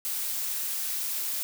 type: noise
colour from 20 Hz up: blue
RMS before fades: -31 dBFS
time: 0.05-1.43 s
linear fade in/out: 0 ms
effects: none